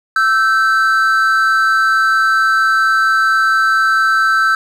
triangle tone pair together, 1324.6 / 1549 Hz, E6 / G6, +8 / -21 cents, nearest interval minor third, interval 271 cents, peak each -11 dBFS, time 0.16-4.55 s, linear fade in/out 2 ms, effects none

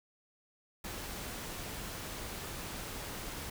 pink noise, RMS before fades -42 dBFS, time 0.84-3.5 s, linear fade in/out 5 ms, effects none

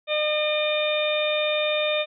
harmonic tone, 606 Hz, D#5, 46 cents flat, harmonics 1 / 2 / 3 / 4 / 5 / 6, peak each -23 / -34 / -37 / -28 / -38 / -28 dBFS, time 0.07-2.06 s, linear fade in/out 50 ms, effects none

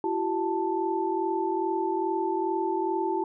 sine tone cluster, 338.7 / 381.1 / 881 Hz, E4 / G4 / A5, +47 / -49 / +2 cents, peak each -29 dBFS, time 0.04-3.24 s, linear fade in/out 2 ms, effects none

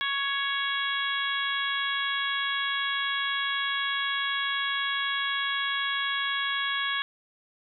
harmonic tone with a mistuned harmonic, 556 Hz, C#5, 5 cents sharp, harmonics 2 / 3 / 4 / 5 / 6 / 7, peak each -33 / -30 / -35 / -39 / -31 / -41 dBFS, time 0.01-7.02 s, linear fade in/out 0 ms, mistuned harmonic 7, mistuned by -29 cents, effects none

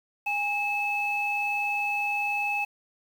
sine tone pair together, 818.9 / 2600 Hz, G#5 / E7, -25 / -24 cents, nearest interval octave + minor sixth, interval 2001 cents, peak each -29 / -26 dBFS, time 0.26-2.65 s, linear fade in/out 10 ms, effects tanh soft clip ceiling -17 dBFS + 8-bit

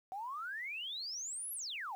sine exponential two-way sweep, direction up then down, 740 to 11690 to 740 Hz, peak -39 dBFS, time 0.12-1.95 s, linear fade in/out 0 ms, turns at 1.53 s, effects 11-bit

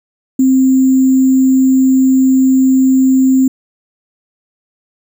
sine tone with sample-and-hold, 262.4 Hz, C4, 5 cents sharp, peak -6 dBFS, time 0.39-3.48 s, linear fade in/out 5 ms, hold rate 7350 Hz, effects none

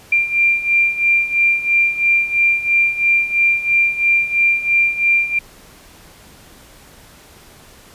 sine beating tone pair, 2377 / 2380 Hz, D7 / D7, +20 / +22 cents, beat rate 3 Hz, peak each -18 / -14 dBFS, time 0.12-5.39 s, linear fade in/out 5 ms, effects pink hiss -44 dBFS RMS until 7.94 s + resampled to 32000 Hz

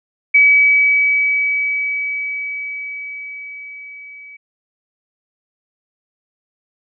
sine tone with level ramp, 2281 Hz, C#7, 49 cents sharp, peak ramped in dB -6 to -35 dBFS, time 0.34-4.37 s, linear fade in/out 10 ms, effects none

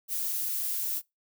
violet noise, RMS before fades -31 dBFS, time 0.08-1.02 s, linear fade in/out 50 ms, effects noise-tail reverb RT60 0.2 s tail -24 dB re dry

